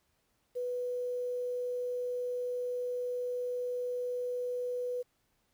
sine tone with quantisation, 493.9 Hz, B4, in tune, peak -32 dBFS, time 0.55-5.03 s, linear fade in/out 20 ms, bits 10, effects pink hiss -75 dBFS RMS until 5.53 s

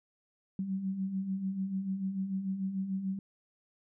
sine beating tone pair, 186.4 / 193.2 Hz, F#3 / G3, +13 / -25 cents, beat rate 6.8 Hz, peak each -40 / -32 dBFS, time 0.59-3.19 s, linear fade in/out 2 ms, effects none

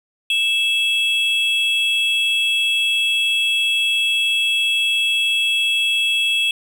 triangle tone pair together, 2637 / 3319 Hz, E7 / G#7, 0 / -2 cents, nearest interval major third, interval 398 cents, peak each -17 dBFS, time 0.3-6.51 s, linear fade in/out 2 ms, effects none

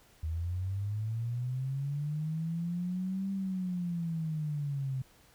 sine linear two-way sweep, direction up then down, 77.78 to 196 to 129.7 Hz, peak -31 dBFS, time 0.23-5.02 s, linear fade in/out 5 ms, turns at 3.31 s, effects pink hiss -62 dBFS RMS until 5.34 s

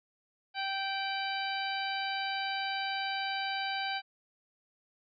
harmonic tone with a mistuned harmonic, 780 Hz, G5, 9 cents flat, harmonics 1 / 2 / 3 / 4 / 5 / 6, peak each -35 / -38 / -40 / -41 / -42 / -43 dBFS, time 0.54-4.02 s, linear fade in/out 50 ms, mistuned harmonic 4, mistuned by -47 cents, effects none

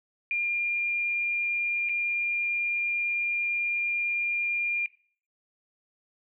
sine tone with dropouts, 2403 Hz, D7, 39 cents sharp, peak -25 dBFS, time 0.31-4.86 s, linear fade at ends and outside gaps 1 ms, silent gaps 1.889-1.894 s, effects noise-tail reverb RT60 0.5 s tail -20 dB re dry

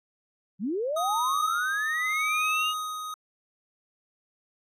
sine linear sweep, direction up, 169.5 to 2892 Hz, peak -26 dBFS, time 0.59-2.74 s, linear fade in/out 50 ms
square tone with tremolo, 1251 Hz, D#6, 9 cents sharp, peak -27 dBFS, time 0.96-3.14 s, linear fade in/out 10 ms, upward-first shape sine, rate 0.83 Hz, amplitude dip 55%
effects AAC 48 kbps

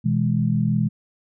sine chord, E major, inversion second, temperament equal with one note detuned, 123.47 / 162.26 / 207.7 Hz, B2 / E3 / G#3, 0 / -27 / 0 cents, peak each -22 / -22 / -22 dBFS, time 0.04-0.89 s, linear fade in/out 20 ms, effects none

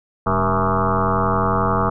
sine tone with frequency modulation, 659.3 Hz, E5, in tune, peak -15 dBFS, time 0.26-1.9 s, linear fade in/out 10 ms, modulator 91.3 Hz, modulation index 7.1, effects none

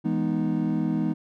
triangle chord, E major seventh, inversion none, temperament equal, 164.81 / 207.7 / 246.9 / 311.1 Hz, E3 / G#3 / B3 / D#4, 0 / 0 / 0 / 0 cents, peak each -26 dBFS, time 0.04-1.14 s, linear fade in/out 20 ms, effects tanh soft clip ceiling -10 dBFS

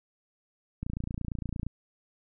click train, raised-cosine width 5 ms, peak -21 dBFS, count 25, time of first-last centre 0.83-1.666 s, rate 28.7 Hz, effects none

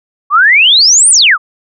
sine exponential two-way sweep, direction up then down, 1108.7 to 9700 to 1108.7 Hz, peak -3 dBFS, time 0.3-1.38 s, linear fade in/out 50 ms, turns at 1.1 s, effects none

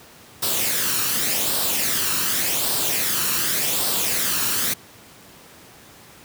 white noise with flanger, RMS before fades -22 dBFS, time 0.42-4.74 s, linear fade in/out 10 ms, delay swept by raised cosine 0.22 to 0.73 ms, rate 0.87 Hz, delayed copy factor +0.5, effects pink hiss -46 dBFS RMS until 6.24 s + high-pass 100 Hz 12 dB/octave

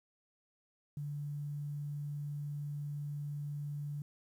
sine tone, 145.7 Hz, D3, 13 cents flat, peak -37 dBFS, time 0.97-4.02 s, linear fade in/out 2 ms, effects 11-bit

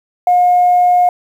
sine tone, 716 Hz, F5, 43 cents sharp, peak -6 dBFS, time 0.27-1.09 s, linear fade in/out 2 ms, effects tanh soft clip ceiling -3 dBFS + 7-bit

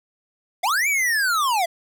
square linear two-way sweep, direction up then down, 650 to 2354 to 650 Hz, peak -19 dBFS, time 0.63-1.66 s, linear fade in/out 10 ms, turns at 0.88 s, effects none

